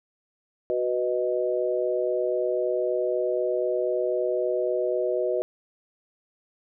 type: chord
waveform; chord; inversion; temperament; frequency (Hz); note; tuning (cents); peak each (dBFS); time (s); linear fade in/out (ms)
sine; B major; second; equal; 370 / 493.9 / 622.3; F#4 / B4 / D#5; 0 / 0 / 0; -27 / -27 / -27; 0.7-5.42; 0
effects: none